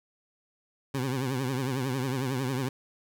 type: tone with vibrato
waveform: 20% pulse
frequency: 130.81 Hz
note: C3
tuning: in tune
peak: -23 dBFS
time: 0.94-2.69 s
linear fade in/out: 5 ms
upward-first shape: triangle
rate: 11 Hz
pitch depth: 130 cents each way
effects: none